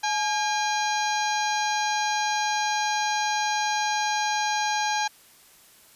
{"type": "harmonic tone with a mistuned harmonic", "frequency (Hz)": 810, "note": "G#5", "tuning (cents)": -43, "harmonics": [1, 2, 3, 4, 5, 6, 7, 8], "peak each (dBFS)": [-25, -30, -34, -37, -34, -39, -37, -35], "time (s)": [0.03, 5.08], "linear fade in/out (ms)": 10, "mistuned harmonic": 1, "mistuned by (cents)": 78, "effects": ["white hiss -54 dBFS RMS until 5.95 s", "resampled to 32000 Hz"]}